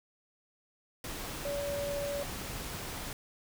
sine tone in noise, 570 Hz, C#5, 48 cents sharp, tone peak -33 dBFS, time 1.45-2.23 s, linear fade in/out 2 ms, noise pink, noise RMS -40 dBFS, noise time 1.04-3.13 s, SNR +4 dB, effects none

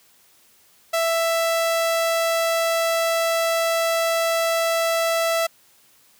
sawtooth tone, 662 Hz, E5, 7 cents sharp, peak -15 dBFS, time 0.93-5.47 s, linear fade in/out 10 ms, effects white hiss -56 dBFS RMS until 6.19 s + high-pass 60 Hz 12 dB/octave

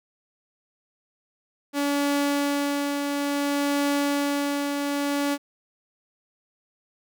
sawtooth tone with tremolo, 285.2 Hz, C#4, 49 cents sharp, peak -17 dBFS, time 1.73-5.38 s, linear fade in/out 50 ms, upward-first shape triangle, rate 0.58 Hz, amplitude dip 40%, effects none

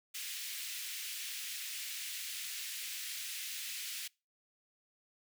pink high-pass noise, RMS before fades -42 dBFS, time 0.14-4.08 s, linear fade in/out 10 ms, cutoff 2200 Hz, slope 24 dB/octave, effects noise-tail reverb RT60 0.3 s tail -26 dB re dry

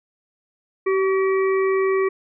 harmonic tone with a mistuned harmonic, 384.1 Hz, G4, 35 cents flat, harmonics 1 / 3 / 5 / 6, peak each -17 / -27 / -31 / -33 dBFS, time 0.86-2.09 s, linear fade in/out 10 ms, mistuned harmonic 3, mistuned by -24 cents, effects none

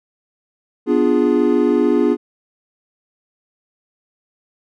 triangle chord, B diminished seventh, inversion none, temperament equal, 246.9 / 293.7 / 349.2 / 415.3 Hz, B3 / D4 / F4 / Ab4, 0 / 0 / 0 / 0 cents, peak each -16 dBFS, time 0.86-2.17 s, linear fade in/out 50 ms, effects none

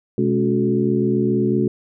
sine tone cluster, 127.4 / 211.9 / 279.7 / 365.5 / 430.4 Hz, C3 / G#3 / C#4 / F#4 / A4, -46 / +35 / +16 / -21 / -38 cents, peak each -24 / -20 / -23 / -20 / -27 dBFS, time 0.18-1.68 s, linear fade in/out 2 ms, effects none

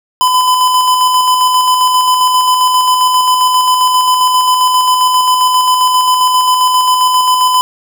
square tone with tremolo, 1009 Hz, B5, 37 cents sharp, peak -7 dBFS, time 0.21-7.61 s, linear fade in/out 0 ms, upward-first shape square, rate 7.5 Hz, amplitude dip 30%, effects none

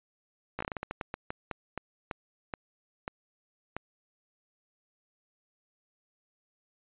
slowing click train, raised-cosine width 0.5 ms, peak -19 dBFS, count 18, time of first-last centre 0.59-3.766 s, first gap 15 ms, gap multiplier 1.27, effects resampled to 8000 Hz

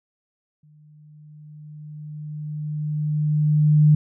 sine tone with exponential growth, 151 Hz, D3, 48 cents sharp, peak -10 dBFS, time 0.63-3.95 s, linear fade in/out 5 ms, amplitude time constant 720 ms, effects none

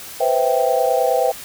sine chord, C major seventh, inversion third, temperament equal, 493.9 / 523.3 / 659.3 / 784 Hz, B4 / C5 / E5 / G5, 0 / 0 / 0 / 0 cents, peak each -20 dBFS, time 0.2-1.32 s, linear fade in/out 10 ms, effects white hiss -35 dBFS RMS until 1.44 s

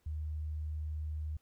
sine tone, 76.8 Hz, D#2, 22 cents flat, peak -35 dBFS, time 0.06-1.37 s, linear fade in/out 5 ms, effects pink hiss -75 dBFS RMS until 1.41 s

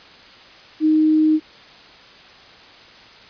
sine tone, 311.1 Hz, D#4, in tune, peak -12 dBFS, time 0.8-1.4 s, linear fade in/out 50 ms, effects white hiss -44 dBFS RMS until 3.29 s + resampled to 11025 Hz

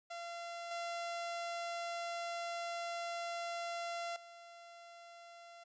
sawtooth tone with level steps, 685 Hz, F5, 34 cents flat, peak -39 / -35 / -49 dBFS, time 0.1-5.64 s, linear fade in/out 10 ms, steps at 0.71 / 4.16 s, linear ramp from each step 2 ms, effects resampled to 16000 Hz

